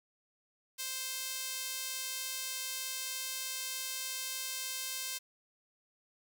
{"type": "tone with high-pass filter", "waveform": "sawtooth", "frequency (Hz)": 523.3, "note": "C5", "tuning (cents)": 0, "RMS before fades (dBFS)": -39, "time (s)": [0.78, 5.19], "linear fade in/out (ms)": 20, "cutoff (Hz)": 3900, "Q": 0.58, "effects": []}